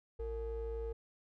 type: ring-modulated tone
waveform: triangle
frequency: 200 Hz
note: G3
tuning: 35 cents sharp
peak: -32 dBFS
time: 0.19-0.93 s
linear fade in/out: 10 ms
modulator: 256 Hz
effects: none